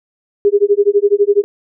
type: tone with tremolo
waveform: sine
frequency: 406.9 Hz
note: G#4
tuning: 35 cents flat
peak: -5 dBFS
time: 0.45-1.44 s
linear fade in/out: 0 ms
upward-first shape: sine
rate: 12 Hz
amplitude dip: 100%
effects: none